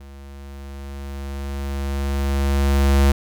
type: tone with level ramp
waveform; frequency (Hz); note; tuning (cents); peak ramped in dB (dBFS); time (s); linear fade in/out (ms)
square; 69.3; C#2; 0; -39 to -12; 0-3.12; 5
effects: none